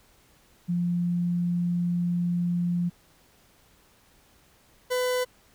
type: tone pair in turn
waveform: sine / 40% pulse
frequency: 174.61 / 501.2 Hz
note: F3 / B4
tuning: 0 / +25 cents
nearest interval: octave + tritone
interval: 1825 cents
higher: second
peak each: -23 dBFS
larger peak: neither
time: 0.68-2.9 / 4.9-5.25 s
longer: first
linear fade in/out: 20 ms
effects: pink hiss -60 dBFS RMS until 5.54 s